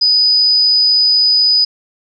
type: tone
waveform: sine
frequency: 4978 Hz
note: D#8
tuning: in tune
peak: -8 dBFS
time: 0.01-1.65 s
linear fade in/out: 10 ms
effects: none